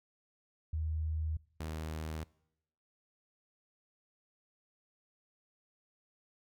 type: tone pair in turn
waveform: sine / sawtooth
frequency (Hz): 78.7 / 78.7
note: D#2 / D#2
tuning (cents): +20 / +20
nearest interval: unison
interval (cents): 0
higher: neither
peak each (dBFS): -32 / -34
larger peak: first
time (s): 0.73-1.37 / 1.6-2.24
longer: neither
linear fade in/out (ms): 5
effects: noise-tail reverb RT60 0.8 s tail -23 dB re dry